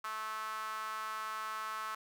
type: tone with high-pass filter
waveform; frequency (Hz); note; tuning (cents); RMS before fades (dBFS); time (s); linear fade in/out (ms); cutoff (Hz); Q
sawtooth; 217.6; A3; -19; -40; 0.04-1.95; 5; 1200; 7.8
effects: none